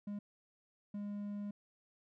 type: tone bursts at uneven times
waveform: triangle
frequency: 204.7 Hz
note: G#3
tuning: 25 cents flat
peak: -37 dBFS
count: 2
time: 0.07-0.19 / 0.94-1.51 s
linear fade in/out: 5 ms
effects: none